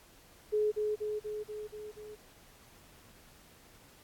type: tone with echo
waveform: sine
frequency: 424 Hz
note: G#4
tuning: 36 cents sharp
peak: -26 dBFS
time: 0.52-0.72 s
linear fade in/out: 20 ms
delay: 240 ms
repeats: 6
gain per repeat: -3 dB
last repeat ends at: 2.16 s
effects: pink hiss -59 dBFS RMS until 4.03 s + AAC 64 kbps